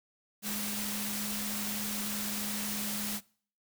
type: tone in noise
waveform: sine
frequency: 208.2 Hz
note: G#3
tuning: 5 cents sharp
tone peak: -38 dBFS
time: 0.42-3.21 s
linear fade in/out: 50 ms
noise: white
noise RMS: -36 dBFS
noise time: 0.42-3.21 s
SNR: -5 dB
effects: noise-tail reverb RT60 0.5 s tail -23 dB re dry